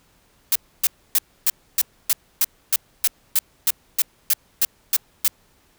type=noise bursts; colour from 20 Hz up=blue; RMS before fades=-17 dBFS; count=16; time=0.52-5.28 s; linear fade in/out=2 ms; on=35 ms; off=280 ms; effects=pink hiss -59 dBFS RMS until 5.78 s